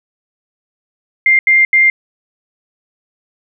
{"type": "tone bursts at uneven times", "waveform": "sine", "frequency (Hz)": 2103, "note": "C7", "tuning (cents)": 8, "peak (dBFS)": -6, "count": 3, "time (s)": [[1.26, 1.39], [1.47, 1.65], [1.73, 1.9]], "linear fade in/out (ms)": 2, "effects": []}